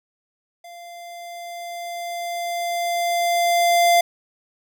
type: tone with level ramp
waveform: square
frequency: 692 Hz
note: F5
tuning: 16 cents flat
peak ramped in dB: -39 to -13 dBFS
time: 0.64-4.01 s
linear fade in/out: 5 ms
effects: none